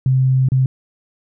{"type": "tone with dropouts", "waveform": "sine", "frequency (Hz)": 130.81, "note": "C3", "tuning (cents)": 0, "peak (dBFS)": -11, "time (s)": [0.06, 0.66], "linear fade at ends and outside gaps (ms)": 2, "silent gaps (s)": [0.487, 0.519], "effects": []}